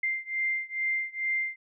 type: beating tone pair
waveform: sine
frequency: 2093 / 2095.3 Hz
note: C7 / C7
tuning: 0 / +2 cents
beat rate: 2.3 Hz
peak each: -30 / -31 dBFS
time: 0.03-1.56 s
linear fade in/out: 5 ms
effects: none